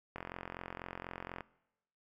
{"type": "click train", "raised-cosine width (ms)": 0.5, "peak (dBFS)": -26, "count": 56, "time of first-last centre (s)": [0.16, 1.407], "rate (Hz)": 44.1, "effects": ["noise-tail reverb RT60 0.9 s tail -22 dB re dry"]}